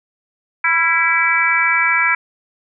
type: harmonic tone with a mistuned harmonic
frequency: 329.6 Hz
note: E4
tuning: in tune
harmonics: 3 / 4 / 5 / 6 / 7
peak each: -22 / -20 / -19 / -20 / -16 dBFS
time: 0.64-2.15 s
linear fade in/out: 5 ms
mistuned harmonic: 4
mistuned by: +46 cents
effects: none